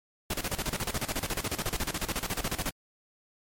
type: noise with tremolo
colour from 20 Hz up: pink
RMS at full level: -30 dBFS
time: 0.3-2.71 s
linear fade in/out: 5 ms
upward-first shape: square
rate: 14 Hz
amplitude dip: 80%
effects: MP3 64 kbps